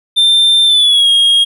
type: tone with pitch glide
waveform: triangle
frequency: 3580 to 3264 Hz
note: A7 to G#7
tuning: +29 to -31 cents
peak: -5 dBFS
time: 0.16-1.45 s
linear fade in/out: 20 ms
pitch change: -160 cents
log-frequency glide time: 0.65-1.09 s
effects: none